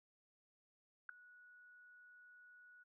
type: tone with ADSR envelope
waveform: sine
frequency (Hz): 1466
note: F#6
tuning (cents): -16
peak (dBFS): -37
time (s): 1.09-2.84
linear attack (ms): 3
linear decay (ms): 3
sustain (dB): -23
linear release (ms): 18
effects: none